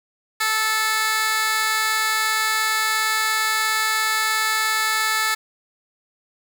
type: tone with high-pass filter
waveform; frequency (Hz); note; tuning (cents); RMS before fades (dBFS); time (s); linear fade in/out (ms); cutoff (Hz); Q
15% pulse; 437.1; A4; -11; -21; 0.4-5.35; 10; 1700; 1.1
effects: 7-bit